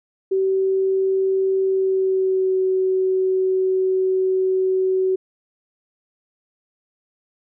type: tone with pitch glide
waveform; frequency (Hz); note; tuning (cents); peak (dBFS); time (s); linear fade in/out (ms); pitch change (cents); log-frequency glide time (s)
sine; 382.9 to 376.1; G4 to F#4; -41 to +28; -16; 0.31-5.16; 10; -31; 1.62-2.57
effects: none